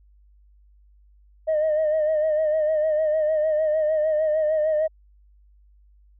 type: tone with vibrato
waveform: sine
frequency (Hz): 619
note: D#5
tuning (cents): -9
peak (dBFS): -17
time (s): 1.47-4.88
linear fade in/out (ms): 20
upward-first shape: sine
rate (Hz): 6.6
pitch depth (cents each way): 49
effects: tanh soft clip ceiling -16 dBFS + added 50 Hz sine -52 dBFS peak until 6.19 s